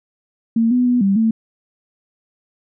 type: tone with pitch steps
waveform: sine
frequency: 228 / 248.3 / 245.7 / 196.2 / 223.5 Hz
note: A#3 / B3 / B3 / G3 / A3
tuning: -38 / +9 / -9 / +2 / +27 cents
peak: -12 dBFS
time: 0.56-1.31 s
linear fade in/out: 5 ms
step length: 150 ms
effects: none